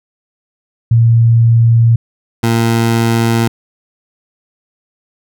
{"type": "tone pair in turn", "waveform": ["sine", "20% pulse"], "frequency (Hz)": [115.7, 115.2], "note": ["A#2", "A#2"], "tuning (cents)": [-13, -20], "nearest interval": "unison", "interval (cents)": 7, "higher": "first", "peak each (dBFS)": -5, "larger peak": "neither", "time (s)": [[0.91, 1.96], [2.43, 3.48]], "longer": "neither", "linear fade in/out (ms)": 5, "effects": []}